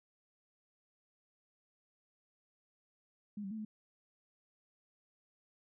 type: tone with pitch steps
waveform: sine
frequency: 207.2 / 193.6 / 220.1 / 214.4 Hz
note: G#3 / G3 / A3 / A3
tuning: -4 / -21 / +1 / -45 cents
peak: -39 dBFS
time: 3.37-3.65 s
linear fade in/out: 5 ms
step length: 70 ms
effects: none